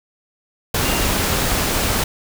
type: tone in noise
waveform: sine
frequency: 2792 Hz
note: F7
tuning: 1 cent flat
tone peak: -29 dBFS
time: 0.85-1.05 s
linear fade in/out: 5 ms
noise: pink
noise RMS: -19 dBFS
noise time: 0.74-2.04 s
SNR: -13 dB
effects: none